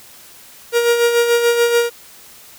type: tone with tremolo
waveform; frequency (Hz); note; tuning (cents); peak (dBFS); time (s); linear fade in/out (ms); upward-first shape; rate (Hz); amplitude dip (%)
45% pulse; 472.5; A#4; +23; -10; 0.72-1.9; 50; sine; 6.9; 50
effects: white hiss -42 dBFS RMS until 2.58 s